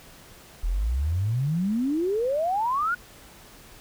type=exponential sweep; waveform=sine; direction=up; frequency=38.89 to 1480 Hz; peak=-22 dBFS; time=0.63-2.95 s; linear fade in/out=10 ms; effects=pink hiss -49 dBFS RMS until 3.8 s